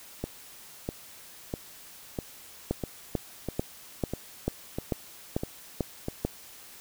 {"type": "two click trains", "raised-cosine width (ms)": 2, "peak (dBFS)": [-13, -17], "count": [9, 10], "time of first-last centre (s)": [[2.71, 6.25], [0.24, 6.084]], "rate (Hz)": [2.26, 1.54], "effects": ["white hiss -49 dBFS RMS until 6.8 s"]}